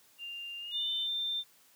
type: tone with pitch glide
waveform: sine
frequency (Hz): 2794 to 3029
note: F7 to F#7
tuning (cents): 0 to +40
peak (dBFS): -39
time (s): 0.18-1.08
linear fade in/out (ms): 50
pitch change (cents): +140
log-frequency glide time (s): 0.59-0.94
type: tone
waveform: sine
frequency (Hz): 3585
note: A7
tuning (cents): +32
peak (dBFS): -31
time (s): 0.71-1.44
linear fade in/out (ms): 50
effects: white hiss -63 dBFS RMS until 1.75 s + high-pass 100 Hz 12 dB/octave